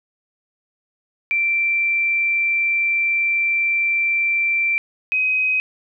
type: tone pair in turn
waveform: sine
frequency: 2349 / 2523 Hz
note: D7 / D#7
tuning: 0 / +23 cents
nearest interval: minor second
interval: 123 cents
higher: second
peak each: -16 dBFS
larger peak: neither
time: 1.31-4.78 / 5.12-5.6 s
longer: first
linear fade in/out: 0 ms
effects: none